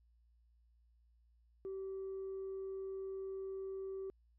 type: tone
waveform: sine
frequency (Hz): 385.1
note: G4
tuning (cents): -31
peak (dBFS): -39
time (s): 1.65-4.1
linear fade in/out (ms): 0
effects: tanh soft clip ceiling -38 dBFS + added 58 Hz sine -67 dBFS peak until 4.38 s